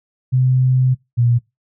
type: tone pair in turn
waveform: sine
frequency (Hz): 128.5 / 119.69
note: C3 / A#2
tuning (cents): -31 / +46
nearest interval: minor second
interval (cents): 123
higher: first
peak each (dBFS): -11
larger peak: neither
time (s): 0.32-0.95 / 1.17-1.39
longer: first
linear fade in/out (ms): 20
effects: noise-tail reverb RT60 0.2 s tail -22 dB re dry